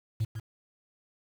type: tone with echo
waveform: triangle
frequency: 110 Hz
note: A2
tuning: in tune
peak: -22 dBFS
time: 0.2-0.25 s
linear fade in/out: 10 ms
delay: 150 ms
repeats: 1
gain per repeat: -9 dB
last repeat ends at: 0.4 s
effects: tanh soft clip ceiling -20 dBFS + 8-bit